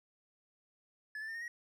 triangle tone with pitch steps, 1719 / 1761.2 / 1804.5 / 1848.8 / 1894.2 Hz, A6 / A6 / A6 / A#6 / A#6, -41 / +1 / +43 / -15 / +27 cents, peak -38 dBFS, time 1.15-1.48 s, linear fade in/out 2 ms, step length 66 ms, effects none

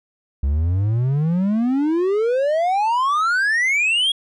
triangle exponential sweep, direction up, 66.2 to 3345 Hz, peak -14 dBFS, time 0.43-4.12 s, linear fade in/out 5 ms, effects resampled to 24000 Hz

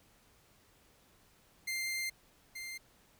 sawtooth tone pair in turn, 2097 / 2097 Hz, C7 / C7, +3 / +3 cents, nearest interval unison, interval 0 cents, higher neither, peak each -31 / -38 dBFS, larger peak first, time 1.67-2.1 / 2.55-2.78 s, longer first, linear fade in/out 10 ms, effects pink hiss -66 dBFS RMS until 3.19 s

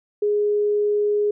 sine tone, 415.3 Hz, G#4, in tune, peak -17 dBFS, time 0.22-1.31 s, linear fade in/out 5 ms, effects none

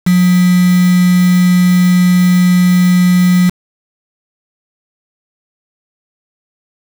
sine tone with quantisation, 179.8 Hz, F#3, 49 cents flat, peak -6 dBFS, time 0.06-3.5 s, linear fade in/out 10 ms, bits 3, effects none

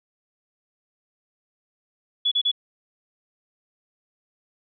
sine tone bursts, 3405 Hz, G#7, 42 cents sharp, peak -18 dBFS, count 3, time 2.25-2.516 s, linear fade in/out 10 ms, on 66 ms, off 34 ms, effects none

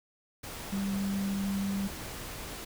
sine tone in noise, 197 Hz, G3, 9 cents sharp, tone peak -29 dBFS, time 0.72-1.88 s, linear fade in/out 10 ms, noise pink, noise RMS -41 dBFS, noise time 0.43-2.65 s, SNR +9 dB, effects none

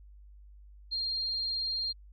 sine tone, 4206 Hz, C8, 8 cents sharp, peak -30 dBFS, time 0.91-1.93 s, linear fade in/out 20 ms, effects added 50 Hz sine -50 dBFS peak until 2.12 s

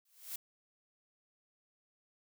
blue noise with exponential growth, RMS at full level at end -38 dBFS, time 0.05-0.36 s, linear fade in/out 5 ms, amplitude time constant 67 ms, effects none

